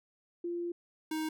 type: tone pair in turn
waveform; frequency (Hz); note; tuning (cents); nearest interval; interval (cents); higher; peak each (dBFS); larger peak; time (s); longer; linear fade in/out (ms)
sine / square; 345.9 / 313.6; F4 / D#4; -17 / +14; major second; 169; first; -33 / -33; neither; 0.44-0.72 / 1.11-1.29; first; 5
effects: none